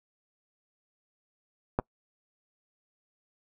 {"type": "clicks", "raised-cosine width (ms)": 1, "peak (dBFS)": [-11, -20], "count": 2, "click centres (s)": [1.789, 1.797], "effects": ["noise-tail reverb RT60 0.1 s tail -26 dB re dry"]}